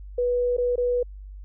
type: tone with dropouts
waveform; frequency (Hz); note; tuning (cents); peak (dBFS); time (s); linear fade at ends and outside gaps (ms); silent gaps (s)
sine; 490; B4; -14; -20; 0.18-1.03; 5; 0.568-0.581 / 0.758-0.778
effects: added 49 Hz sine -37 dBFS peak until 1.44 s